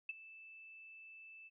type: tone with ADSR envelope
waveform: sine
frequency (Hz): 2637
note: E7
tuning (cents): 0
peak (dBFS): -36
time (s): 0.09-1.5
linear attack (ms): 4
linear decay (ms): 24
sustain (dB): -17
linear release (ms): 32
effects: none